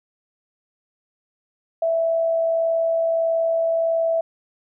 sine tone with amplitude modulation, 659.3 Hz, E5, in tune, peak -16 dBFS, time 1.82-4.21 s, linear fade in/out 5 ms, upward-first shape sine, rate 61.6 Hz, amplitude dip 30%, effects none

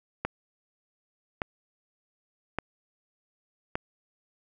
click train, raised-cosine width 0.5 ms, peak -13 dBFS, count 4, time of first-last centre 0.25-3.755 s, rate 0.856 Hz, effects none

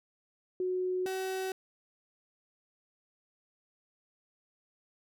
sine / 35% pulse tone pair in turn, 367.4 / 378.2 Hz, F#4 / F#4, -12 / +38 cents, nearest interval minor second, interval 50 cents, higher second, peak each -29 / -31 dBFS, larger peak first, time 0.6-1.06 / 1.06-1.52 s, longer neither, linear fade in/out 2 ms, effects none

